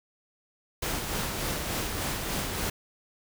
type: noise with tremolo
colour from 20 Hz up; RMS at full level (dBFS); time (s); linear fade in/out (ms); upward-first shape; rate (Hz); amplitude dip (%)
pink; -30; 0.82-2.7; 5; sine; 3.4; 35
effects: none